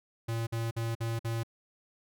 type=tone bursts; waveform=square; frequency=114.7 Hz; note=A#2; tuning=28 cents flat; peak=-31 dBFS; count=5; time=0.28-1.434 s; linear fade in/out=10 ms; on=190 ms; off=51 ms; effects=none